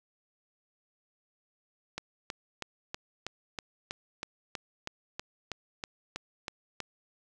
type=click train; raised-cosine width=0.2 ms; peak=-18 dBFS; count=16; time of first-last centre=1.98-6.803 s; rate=3.11 Hz; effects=none